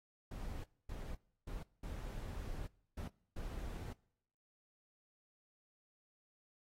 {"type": "noise bursts at uneven times", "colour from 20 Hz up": "brown", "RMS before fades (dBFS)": -44, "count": 6, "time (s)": [[0.31, 0.64], [0.89, 1.15], [1.47, 1.63], [1.83, 2.67], [2.97, 3.08], [3.36, 3.93]], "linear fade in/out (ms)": 5, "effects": ["noise-tail reverb RT60 0.8 s tail -24 dB re dry", "AAC 48 kbps"]}